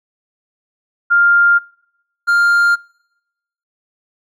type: tone pair in turn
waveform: sine / triangle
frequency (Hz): 1400 / 1400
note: F6 / F6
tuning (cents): +4 / +4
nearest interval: unison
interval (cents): 0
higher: neither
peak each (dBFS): -8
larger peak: neither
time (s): 1.1-1.59 / 2.27-2.76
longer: neither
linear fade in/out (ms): 20
effects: noise-tail reverb RT60 0.9 s tail -26 dB re dry